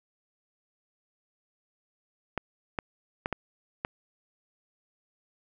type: clicks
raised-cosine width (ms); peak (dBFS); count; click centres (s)
0.5; -14; 5; 2.377 / 2.788 / 3.259 / 3.327 / 3.849
effects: none